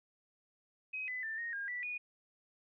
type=tone with pitch steps; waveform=sine; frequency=2530 / 2007 / 1780 / 1862 / 1618 / 1964 / 2459 Hz; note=D#7 / B6 / A6 / A#6 / G#6 / B6 / D#7; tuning=+28 / +27 / +20 / -2 / -46 / -10 / -21 cents; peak=-37 dBFS; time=0.93-1.98 s; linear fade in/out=10 ms; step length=150 ms; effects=none